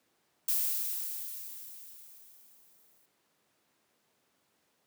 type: noise with exponential decay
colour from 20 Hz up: violet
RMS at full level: -28 dBFS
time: 0.48-3.06 s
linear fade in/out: 5 ms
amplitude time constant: 560 ms
effects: pink hiss -73 dBFS RMS until 4.86 s + high-pass 200 Hz 12 dB/octave